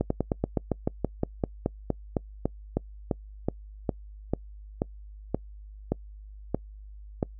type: slowing click train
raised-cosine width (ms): 2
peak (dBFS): -11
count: 25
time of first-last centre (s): 0.01-7.228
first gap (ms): 94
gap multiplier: 1.09
effects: noise-tail reverb RT60 0.1 s tail -26 dB re dry + added 51 Hz sine -42 dBFS peak until 7.39 s